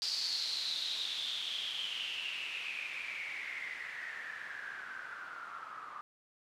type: noise with low-pass filter sweep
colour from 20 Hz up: blue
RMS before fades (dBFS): -40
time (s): 0.02-6.01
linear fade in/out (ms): 0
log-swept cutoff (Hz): 4700 to 1200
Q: 9.3
effects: none